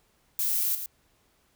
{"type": "noise with echo", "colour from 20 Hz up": "violet", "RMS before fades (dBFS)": -27, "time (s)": [0.39, 0.75], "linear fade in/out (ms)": 2, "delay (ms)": 110, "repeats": 1, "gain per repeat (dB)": -8, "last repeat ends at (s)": 0.86, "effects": ["pink hiss -67 dBFS RMS until 1.55 s"]}